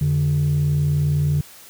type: tone pair together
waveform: sine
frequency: 87.31 / 146.83 Hz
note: F2 / D3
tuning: 0 / 0 cents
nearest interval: major sixth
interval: 900 cents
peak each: -22 / -15 dBFS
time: 0.01-1.41 s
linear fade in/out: 5 ms
effects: tanh soft clip ceiling -13 dBFS + white hiss -44 dBFS RMS until 1.69 s